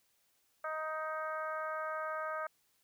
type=harmonic tone; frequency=312.9 Hz; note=D#4; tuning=10 cents sharp; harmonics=2 / 3 / 4 / 5 / 6 / 7; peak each=-40 / -47 / -39 / -43 / -54 / -55 dBFS; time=0.64-2.47 s; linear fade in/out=5 ms; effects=white hiss -74 dBFS RMS until 2.83 s